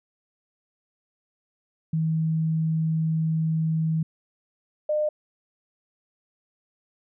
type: tone pair in turn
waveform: sine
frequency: 160 / 605.3 Hz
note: D#3 / D#5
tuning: +49 / -48 cents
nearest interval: octave + major seventh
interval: 2303 cents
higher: second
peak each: -21 dBFS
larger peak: neither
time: 1.93-4.03 / 4.89-5.09 s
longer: first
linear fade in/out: 5 ms
effects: none